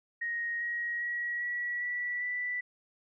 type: tone with pitch steps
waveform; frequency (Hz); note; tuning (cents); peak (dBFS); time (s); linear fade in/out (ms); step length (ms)
sine; 1874 / 1893.6 / 1913.4 / 1933.4 / 1953.6 / 1974; A#6 / A#6 / A#6 / B6 / B6 / B6; +9 / +27 / +45 / -37 / -19 / -1; -31; 0.21-2.61; 10; 400
effects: none